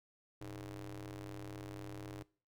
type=ring-modulated tone; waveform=sawtooth; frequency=98 Hz; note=G2; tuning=in tune; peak=-38 dBFS; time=0.41-2.23 s; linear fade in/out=5 ms; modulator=215 Hz; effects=noise-tail reverb RT60 0.4 s tail -22 dB re dry